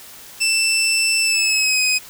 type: tone with pitch glide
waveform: 20% pulse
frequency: 2663 to 2514 Hz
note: E7 to D#7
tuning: +17 to +17 cents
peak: -10 dBFS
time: 0.4-1.99 s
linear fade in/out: 20 ms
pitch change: -100 cents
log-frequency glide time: 1.2-1.82 s
effects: white hiss -40 dBFS RMS until 2.09 s